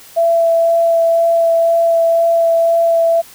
sine tone with vibrato, 668 Hz, E5, 23 cents sharp, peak -9 dBFS, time 0.16-3.22 s, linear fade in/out 20 ms, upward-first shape sine, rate 2 Hz, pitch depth 9 cents each way, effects white hiss -40 dBFS RMS until 3.34 s

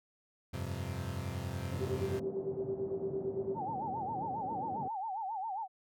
35% pulse chord, F suspended second, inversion none, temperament equal, 87.31 / 98 / 130.81 Hz, F2 / G2 / C3, 0 / 0 / 0 cents, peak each -39 dBFS, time 0.53-2.2 s, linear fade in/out 10 ms
pink band-pass noise, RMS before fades -44 dBFS, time 1.72-4.88 s, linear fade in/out 2 ms, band 110 to 620 Hz, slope 24 dB/octave
sine tone with tremolo, 388.2 Hz, G4, 17 cents flat, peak -31 dBFS, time 1.79-3.6 s, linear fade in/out 50 ms, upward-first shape sine, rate 8.9 Hz, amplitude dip 80%
sine tone with vibrato, 826 Hz, G#5, 10 cents flat, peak -35 dBFS, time 3.54-5.68 s, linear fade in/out 50 ms, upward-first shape sine, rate 7.4 Hz, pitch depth 180 cents each way
effects none

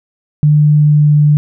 sine tone with pitch glide, 149.6 to 148.48 Hz, D3 to D3, +32 to +19 cents, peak -5 dBFS, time 0.43-1.37 s, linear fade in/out 0 ms, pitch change -13 cents, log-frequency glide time 0.73-1.17 s, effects none

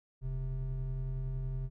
triangle tone pair together, 40.01 / 130.81 Hz, D#1 / C3, +49 / 0 cents, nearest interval octave + major sixth, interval 2051 cents, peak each -34 / -34 dBFS, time 0.21-1.7 s, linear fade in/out 50 ms, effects none

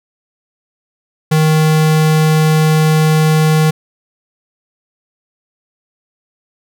square tone, 156.2 Hz, D#3, 7 cents sharp, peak -9 dBFS, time 1.31-3.71 s, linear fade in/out 10 ms, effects none

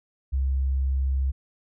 sine tone, 66.8 Hz, C2, 36 cents sharp, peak -21 dBFS, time 0.32-1.32 s, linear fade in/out 20 ms, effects none

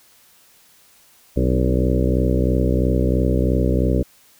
harmonic tone with a mistuned harmonic, 63 Hz, B1, 35 cents sharp, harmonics 1 / 2 / 3 / 4 / 5 / 6 / 7 / 8 / 9, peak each -19 / -22 / -24 / -25 / -26 / -27 / -27 / -28 / -29 dBFS, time 1.36-4.03 s, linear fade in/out 10 ms, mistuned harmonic 4, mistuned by +50 cents, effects white hiss -53 dBFS RMS until 4.39 s

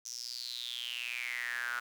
sawtooth tone with high-pass filter sweep, 121.2 Hz, B2, 32 cents flat, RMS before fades -39 dBFS, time 0.05-1.8 s, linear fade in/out 10 ms, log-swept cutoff 6000 to 1400 Hz, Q 9.4, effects 10-bit

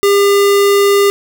square tone, 401.8 Hz, G4, 43 cents sharp, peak -8 dBFS, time 0.03-1.1 s, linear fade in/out 0 ms, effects 7-bit

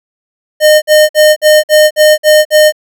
square tone bursts, 611 Hz, D#5, 32 cents flat, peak -3 dBFS, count 8, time 0.6-2.724 s, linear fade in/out 50 ms, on 220 ms, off 52 ms, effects none

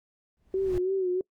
brown noise with exponential growth, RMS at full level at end -33 dBFS, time 0.37-0.78 s, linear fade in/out 0 ms, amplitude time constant 88 ms
sine tone with vibrato, 373.5 Hz, F#4, 16 cents sharp, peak -24 dBFS, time 0.54-1.21 s, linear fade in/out 2 ms, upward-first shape sine, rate 3.1 Hz, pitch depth 67 cents each way
effects noise-tail reverb RT60 0.1 s tail -25 dB re dry

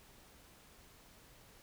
silence, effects pink hiss -61 dBFS RMS until 1.62 s

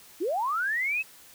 sine linear sweep, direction up, 289.7 to 2637 Hz, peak -25 dBFS, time 0.2-1.03 s, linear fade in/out 20 ms, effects white hiss -52 dBFS RMS until 1.34 s

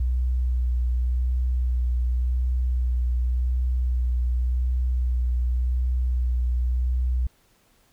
sine tone with vibrato, 61.74 Hz, B1, in tune, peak -20 dBFS, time 0-7.27 s, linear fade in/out 5 ms, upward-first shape sine, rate 0.89 Hz, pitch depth 20 cents each way, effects pink hiss -62 dBFS RMS until 7.92 s

